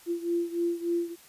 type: beating tone pair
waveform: sine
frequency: 341.6 / 345 Hz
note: F4 / F4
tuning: -38 / -21 cents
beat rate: 3.4 Hz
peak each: -28 / -31 dBFS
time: 0.06-1.16 s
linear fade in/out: 50 ms
effects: white hiss -54 dBFS RMS until 1.28 s + resampled to 32000 Hz